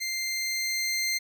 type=tone with level ramp; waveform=20% pulse; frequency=2093 Hz; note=C7; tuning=in tune; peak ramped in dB=-24 to -20 dBFS; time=0-1.19 s; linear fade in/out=20 ms; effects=none